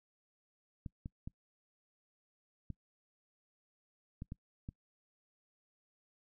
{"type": "clicks", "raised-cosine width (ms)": 5, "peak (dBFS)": -30, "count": 7, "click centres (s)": [0.862, 1.059, 1.275, 2.703, 4.221, 4.321, 4.689], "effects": ["noise-tail reverb RT60 0.1 s tail -25 dB re dry"]}